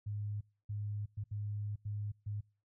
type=tone bursts at uneven times; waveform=sine; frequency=103.83 Hz; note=G#2; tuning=in tune; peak=-36 dBFS; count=6; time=0.06-0.41 / 0.69-1.06 / 1.17-1.24 / 1.31-1.76 / 1.85-2.12 / 2.26-2.41 s; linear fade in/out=10 ms; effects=noise-tail reverb RT60 0.4 s tail -26 dB re dry